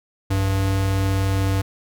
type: tone pair together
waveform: square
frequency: 57.68 / 97 Hz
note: A#1 / G2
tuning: -18 / -18 cents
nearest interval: major sixth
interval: 900 cents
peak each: -29 / -19 dBFS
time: 0.3-1.62 s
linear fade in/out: 10 ms
effects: none